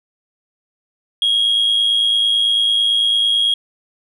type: tone with amplitude modulation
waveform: sine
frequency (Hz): 3283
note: G#7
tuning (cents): -21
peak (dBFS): -8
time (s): 1.22-3.54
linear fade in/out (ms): 2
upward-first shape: sine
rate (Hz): 109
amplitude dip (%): 60
effects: tanh soft clip ceiling -10 dBFS